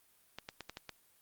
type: clicks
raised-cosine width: 0.2 ms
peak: -25 dBFS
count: 6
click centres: 0.386 / 0.489 / 0.607 / 0.696 / 0.771 / 0.893 s
effects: white hiss -68 dBFS RMS until 1.21 s + Opus 32 kbps